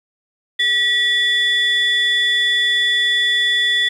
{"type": "tone pair together", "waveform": "sine", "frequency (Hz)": [1933, 3450], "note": ["B6", "A7"], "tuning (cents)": [-38, -35], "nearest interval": "minor seventh", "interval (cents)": 1003, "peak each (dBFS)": -15, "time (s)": [0.59, 3.89], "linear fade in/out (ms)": 10, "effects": ["tanh soft clip ceiling -9 dBFS", "8-bit"]}